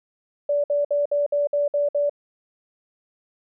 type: tone bursts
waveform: sine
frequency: 579 Hz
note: D5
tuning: 25 cents flat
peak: -18 dBFS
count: 8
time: 0.49-2.096 s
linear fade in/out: 5 ms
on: 150 ms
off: 58 ms
effects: none